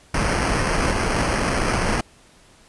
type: noise with sample-and-hold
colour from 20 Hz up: pink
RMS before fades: -21 dBFS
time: 0.14-2.01 s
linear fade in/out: 5 ms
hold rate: 3675 Hz
effects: pink hiss -52 dBFS RMS until 2.68 s + resampled to 24000 Hz